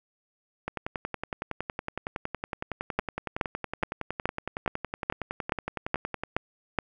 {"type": "two click trains", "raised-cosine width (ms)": 0.5, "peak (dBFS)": [-9, -16], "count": [10, 61], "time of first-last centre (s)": [[2.99, 6.787], [0.68, 6.236]], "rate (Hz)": [2.37, 10.8], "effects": []}